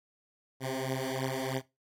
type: beating tone pair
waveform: 10% pulse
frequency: 130.5 / 133.6 Hz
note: C3 / C3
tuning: -4 / +36 cents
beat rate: 3.1 Hz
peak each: -26 / -27 dBFS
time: 0.6-1.62 s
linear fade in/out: 50 ms
effects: noise-tail reverb RT60 0.2 s tail -17 dB re dry + AAC 48 kbps